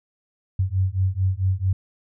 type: beating tone pair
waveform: sine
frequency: 92.3 / 96.8 Hz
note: F#2 / G2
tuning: -4 / -21 cents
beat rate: 4.5 Hz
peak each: -22 dBFS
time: 0.59-1.73 s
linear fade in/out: 5 ms
effects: none